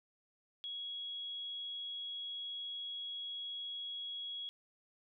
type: tone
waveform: sine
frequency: 3327 Hz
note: G#7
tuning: 2 cents sharp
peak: -40 dBFS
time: 0.64-4.49 s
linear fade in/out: 0 ms
effects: none